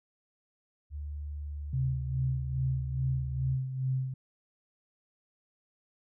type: tone with pitch glide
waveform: sine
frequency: 73.42 to 72.2 Hz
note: D2 to D2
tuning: 0 to -29 cents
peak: -35 dBFS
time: 0.9-3.58 s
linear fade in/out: 50 ms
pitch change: -29 cents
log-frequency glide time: 1.33-2.4 s
type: tone with tremolo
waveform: sine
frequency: 130.81 Hz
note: C3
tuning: in tune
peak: -26 dBFS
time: 1.73-4.14 s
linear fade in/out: 5 ms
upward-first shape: sine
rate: 2.4 Hz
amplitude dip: 60%
effects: none